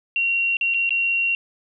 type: tone with dropouts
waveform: sine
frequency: 2748 Hz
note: F7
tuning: 29 cents flat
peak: -18 dBFS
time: 0.16-1.35 s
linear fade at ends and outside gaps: 1 ms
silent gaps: 0.569-0.611 / 0.739-0.744 / 0.893-0.906 s
effects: none